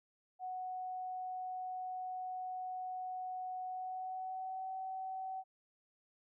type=tone with pitch glide; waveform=sine; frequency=740 to 758.2 Hz; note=F#5 to F#5; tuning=0 to +42 cents; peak=-39 dBFS; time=0.39-5.44 s; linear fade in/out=50 ms; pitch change=+42 cents; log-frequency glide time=3.66-4.71 s; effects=none